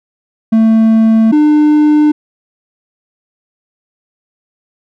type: tone pair in turn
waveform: triangle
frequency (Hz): 222.7 / 300.6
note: A3 / D4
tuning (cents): +21 / +40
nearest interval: perfect fourth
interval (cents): 519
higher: second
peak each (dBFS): -3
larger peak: neither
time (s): 0.52-1.32 / 1.32-2.12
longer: neither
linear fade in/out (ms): 10
effects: none